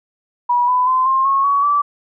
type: tone with pitch steps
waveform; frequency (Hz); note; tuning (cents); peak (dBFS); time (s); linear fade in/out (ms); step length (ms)
sine; 971 / 1000 / 1029.9 / 1060.7 / 1092.4 / 1125.1 / 1158.7; B5 / B5 / C6 / C6 / C#6 / C#6 / D6; -30 / +21 / -28 / +23 / -26 / +25 / -24; -12; 0.49-1.82; 10; 190
effects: none